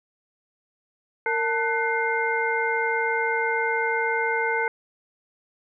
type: tone cluster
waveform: sine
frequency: 460.4 / 889 / 1499 / 2109 Hz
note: A#4 / A5 / F#6 / C7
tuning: -22 / +18 / +22 / +13 cents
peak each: -27 dBFS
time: 1.26-4.68 s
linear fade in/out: 2 ms
effects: none